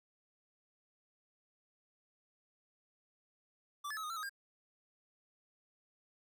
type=tone with pitch steps; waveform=square; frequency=1166 / 1724 / 1287 / 1235 / 1344 / 1257 / 1607 Hz; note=D6 / A6 / E6 / D#6 / E6 / D#6 / G6; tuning=-13 / -36 / -42 / -13 / +33 / +17 / +43 cents; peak=-40 dBFS; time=3.84-4.295 s; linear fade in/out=10 ms; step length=65 ms; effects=none